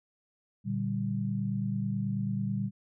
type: chord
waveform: sine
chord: G minor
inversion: first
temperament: just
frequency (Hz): 117.6 / 147 / 196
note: Bb2 / D3 / G3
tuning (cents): +16 / +2 / 0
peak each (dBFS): -33 / -36 / -31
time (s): 0.64-2.71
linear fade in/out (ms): 50
effects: none